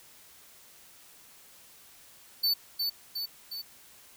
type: tone with echo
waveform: square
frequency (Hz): 4505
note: C#8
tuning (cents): +27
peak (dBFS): -24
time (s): 2.43-2.54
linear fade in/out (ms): 10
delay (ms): 360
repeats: 3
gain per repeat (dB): -4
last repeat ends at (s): 3.62
effects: white hiss -55 dBFS RMS until 4.16 s